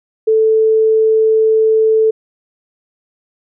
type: tone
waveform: sine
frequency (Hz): 440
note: A4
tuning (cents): 0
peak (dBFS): -8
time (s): 0.27-2.11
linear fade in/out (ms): 10
effects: none